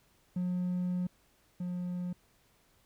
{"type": "tone pair in turn", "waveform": "triangle", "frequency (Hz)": [180, 178.45], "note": ["F#3", "F3"], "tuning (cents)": [-47, 38], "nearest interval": "unison", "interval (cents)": 15, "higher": "first", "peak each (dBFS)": [-27, -31], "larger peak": "first", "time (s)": [[0.36, 1.07], [1.6, 2.13]], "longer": "first", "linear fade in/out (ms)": 5, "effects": ["tanh soft clip ceiling -24 dBFS", "pink hiss -68 dBFS RMS until 2.85 s"]}